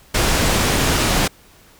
pink low-pass noise, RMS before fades -17 dBFS, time 0.14-1.28 s, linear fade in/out 10 ms, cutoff 10000 Hz, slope 12 dB/octave, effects pink hiss -49 dBFS RMS until 1.79 s

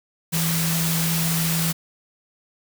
sine tone in noise, 164.81 Hz, E3, in tune, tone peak -22 dBFS, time 0.32-1.73 s, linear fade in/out 20 ms, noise white, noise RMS -25 dBFS, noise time 0.32-1.73 s, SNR 0 dB, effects none

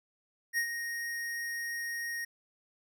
square tone with ADSR envelope, 1867 Hz, A#6, 2 cents sharp, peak -27 dBFS, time 0.53-2.25 s, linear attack 47 ms, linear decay 83 ms, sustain -8 dB, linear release 8 ms, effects none

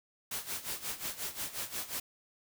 white noise with tremolo, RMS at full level -36 dBFS, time 0.31-2 s, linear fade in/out 5 ms, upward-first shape sine, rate 5.6 Hz, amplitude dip 80%, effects none

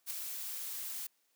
blue noise with ADSR envelope, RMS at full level -36 dBFS, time 0.06-1.07 s, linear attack 47 ms, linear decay 5 ms, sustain -5 dB, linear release 6 ms, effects white hiss -75 dBFS RMS until 1.35 s + high-pass 200 Hz 12 dB/octave

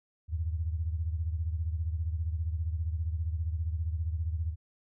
sine beating tone pair, 79.1 / 94.1 Hz, D#2 / F#2, +29 / +30 cents, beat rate 15 Hz, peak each -30 / -36 dBFS, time 0.28-4.56 s, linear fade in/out 50 ms, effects none

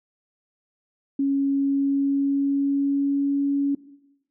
sine tone with pitch glide, 276.5 to 280.8 Hz, C#4 to C#4, -4 to +22 cents, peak -19 dBFS, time 1.19-3.75 s, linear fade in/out 5 ms, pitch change +26 cents, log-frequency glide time 1.48-3.45 s, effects noise-tail reverb RT60 0.9 s tail -18 dB re dry

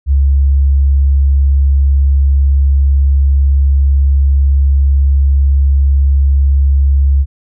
sine tone, 69 Hz, C#2, 7 cents flat, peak -6 dBFS, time 0.06-7.26 s, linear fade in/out 50 ms, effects none

